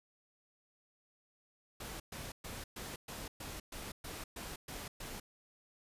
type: noise bursts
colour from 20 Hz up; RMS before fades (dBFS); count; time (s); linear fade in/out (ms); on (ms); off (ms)
pink; -45; 11; 1.8-5.2; 5; 200; 120
effects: resampled to 32000 Hz